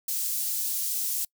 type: high-pass noise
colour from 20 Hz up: white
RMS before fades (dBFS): -29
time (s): 0.08-1.25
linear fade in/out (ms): 5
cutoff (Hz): 6300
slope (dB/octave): 12
effects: noise-tail reverb RT60 0.1 s tail -26 dB re dry